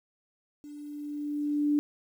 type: tone with level ramp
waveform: sine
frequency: 293.7 Hz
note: D4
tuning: in tune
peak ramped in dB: -42 to -21 dBFS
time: 0.64-1.79 s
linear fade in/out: 0 ms
effects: 10-bit